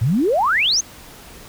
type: exponential sweep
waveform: sine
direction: up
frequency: 102.2 to 6700 Hz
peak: -14 dBFS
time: 0.01-0.81 s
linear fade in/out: 10 ms
effects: pink hiss -41 dBFS RMS until 1.48 s